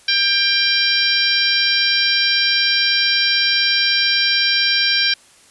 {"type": "harmonic tone with a mistuned harmonic", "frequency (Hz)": 791, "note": "G5", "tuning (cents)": 15, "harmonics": [2, 3, 4, 5, 6, 7], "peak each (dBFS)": [-21, -21, -21, -21, -21, -21], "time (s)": [0.08, 5.14], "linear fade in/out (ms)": 5, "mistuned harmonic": 2, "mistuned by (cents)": 15, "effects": ["white hiss -49 dBFS RMS until 5.5 s", "resampled to 24000 Hz"]}